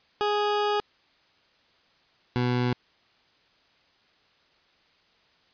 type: tone pair in turn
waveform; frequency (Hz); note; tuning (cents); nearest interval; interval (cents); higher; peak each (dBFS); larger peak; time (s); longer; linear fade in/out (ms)
20% pulse; 415.3 / 123.47; G#4 / B2; 0 / 0; octave + major sixth; 2100; first; -18; neither; 0.21-0.8 / 2.36-2.73; first; 0
effects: white hiss -63 dBFS RMS until 5.53 s + resampled to 11025 Hz